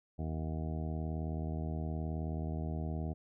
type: harmonic tone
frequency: 79 Hz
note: D#2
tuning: 27 cents sharp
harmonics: 1 / 2 / 3 / 4 / 5 / 6 / 8 / 9 / 10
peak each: -37 / -39 / -44 / -47 / -50 / -53 / -50 / -51 / -58 dBFS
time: 0.18-3.14 s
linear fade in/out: 20 ms
effects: none

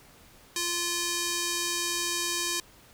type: tone with band-pass filter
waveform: square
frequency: 347.1 Hz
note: F4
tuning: 11 cents flat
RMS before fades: -30 dBFS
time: 0.56-2.6 s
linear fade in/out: 2 ms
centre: 6600 Hz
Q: 1
effects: pink hiss -55 dBFS RMS until 2.93 s

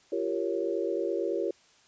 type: chord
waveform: sine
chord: G half-diminished seventh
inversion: third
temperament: equal with one note detuned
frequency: 342.8 / 392 / 466.2 / 554.4 Hz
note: F4 / G4 / Bb4 / Db5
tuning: -32 / 0 / 0 / 0 cents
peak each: -32 / -32 / -33 / -34 dBFS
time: 0.12-1.51 s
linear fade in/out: 5 ms
effects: white hiss -61 dBFS RMS until 1.87 s + resampled to 16000 Hz

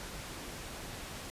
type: low-pass noise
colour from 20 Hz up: pink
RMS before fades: -44 dBFS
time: 0-1.3 s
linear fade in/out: 0 ms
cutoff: 12000 Hz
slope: 12 dB/octave
effects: resampled to 32000 Hz

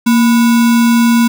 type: tone with sample-and-hold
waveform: sine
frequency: 233.1 Hz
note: A#3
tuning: in tune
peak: -6 dBFS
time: 0.06-1.28 s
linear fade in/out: 10 ms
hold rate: 1225 Hz
effects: none

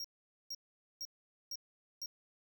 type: tone bursts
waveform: square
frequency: 5588 Hz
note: F8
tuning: in tune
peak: -40 dBFS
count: 5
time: 0-2.06 s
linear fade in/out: 2 ms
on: 44 ms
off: 460 ms
effects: none

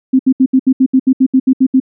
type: tone bursts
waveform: sine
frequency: 261.6 Hz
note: C4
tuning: in tune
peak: -5 dBFS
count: 13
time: 0.13-1.801 s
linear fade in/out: 10 ms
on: 63 ms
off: 71 ms
effects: none

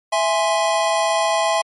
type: chord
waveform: square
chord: E augmented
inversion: none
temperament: equal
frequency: 659.3 / 830.6 / 1046.5 Hz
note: E5 / G#5 / B#5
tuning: 0 / 0 / 0 cents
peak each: -20 / -22 / -23 dBFS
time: 0.12-1.62 s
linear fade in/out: 10 ms
effects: MP3 48 kbps

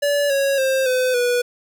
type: tone with pitch steps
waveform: square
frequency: 575 / 551.9 / 529.7 / 508.4 / 488 Hz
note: D5 / C#5 / C5 / C5 / B4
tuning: -37 / -8 / +21 / -50 / -21 cents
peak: -17 dBFS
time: 0.02-1.42 s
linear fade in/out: 10 ms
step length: 280 ms
effects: none

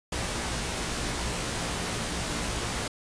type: noise with comb filter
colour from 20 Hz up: pink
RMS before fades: -31 dBFS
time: 0.12-2.88 s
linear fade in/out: 5 ms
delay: 17 ms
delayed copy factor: +0.6
effects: resampled to 22050 Hz

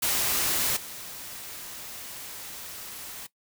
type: noise with level steps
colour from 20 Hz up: white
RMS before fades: -26 / -40 dBFS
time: 0.02-3.27 s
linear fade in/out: 10 ms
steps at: 0.76 s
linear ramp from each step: 10 ms
effects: noise-tail reverb RT60 0.1 s tail -18 dB re dry

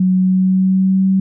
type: tone with pitch glide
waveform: sine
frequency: 185.3 to 191.06 Hz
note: F#3 to G3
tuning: +3 to -44 cents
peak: -10 dBFS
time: 0-1.2 s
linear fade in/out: 5 ms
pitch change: +53 cents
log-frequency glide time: 0.14-1.08 s
effects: none

